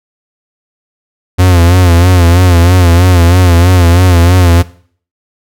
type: tone with vibrato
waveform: 45% pulse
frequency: 88.2 Hz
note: F2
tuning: 18 cents sharp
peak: -3 dBFS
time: 1.38-4.63 s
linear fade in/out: 20 ms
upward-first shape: sine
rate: 3.1 Hz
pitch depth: 73 cents each way
effects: noise-tail reverb RT60 0.5 s tail -19 dB re dry